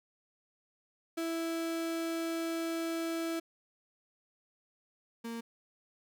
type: tone pair in turn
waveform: 35% pulse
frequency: 330 / 231 Hz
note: E4 / A#3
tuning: +2 / -16 cents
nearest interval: tritone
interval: 618 cents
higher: first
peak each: -31 / -36 dBFS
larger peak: first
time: 1.17-3.4 / 5.24-5.41 s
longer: first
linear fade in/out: 10 ms
effects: none